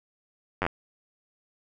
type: slowing click train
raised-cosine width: 0.5 ms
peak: -11 dBFS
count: 5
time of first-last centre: 0.62-0.665 s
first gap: 10 ms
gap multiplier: 1.08
effects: none